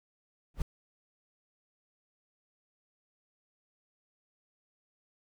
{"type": "noise with exponential growth", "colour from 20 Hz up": "brown", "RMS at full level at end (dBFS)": -26, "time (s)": [0.54, 0.62], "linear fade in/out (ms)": 2, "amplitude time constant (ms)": 17, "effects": []}